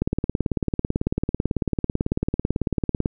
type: click train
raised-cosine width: 3 ms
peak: -8 dBFS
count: 56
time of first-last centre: 0.02-3.059 s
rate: 18.1 Hz
effects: none